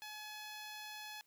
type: tone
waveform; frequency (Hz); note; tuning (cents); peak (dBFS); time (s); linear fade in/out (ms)
10% pulse; 850; G#5; +40; -38; 0.02-1.21; 0
effects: white hiss -75 dBFS RMS until 1.26 s